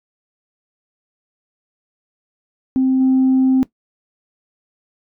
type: tone with level steps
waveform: sine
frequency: 261.6 Hz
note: C4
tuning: in tune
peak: -11 / -9 dBFS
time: 2.76-3.63 s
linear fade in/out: 0 ms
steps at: 3 s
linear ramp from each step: 10 ms
effects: noise-tail reverb RT60 0.1 s tail -18 dB re dry + tanh soft clip ceiling -8 dBFS